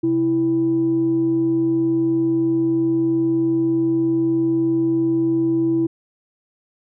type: tone pair together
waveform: sine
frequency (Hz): 131.79 / 329.6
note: C3 / E4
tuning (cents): +13 / 0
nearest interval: octave + major third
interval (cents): 1587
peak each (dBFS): -26 / -15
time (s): 0.03-5.87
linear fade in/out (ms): 10
effects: tanh soft clip ceiling -10 dBFS